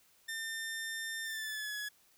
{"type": "tone with pitch glide", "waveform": "sawtooth", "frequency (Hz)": [1800, 1689.2], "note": ["A6", "G#6"], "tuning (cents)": [39, 29], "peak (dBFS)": -34, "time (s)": [0.28, 1.89], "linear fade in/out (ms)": 10, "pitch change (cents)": -110, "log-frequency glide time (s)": [1.24, 1.75], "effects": ["white hiss -67 dBFS RMS until 2.17 s"]}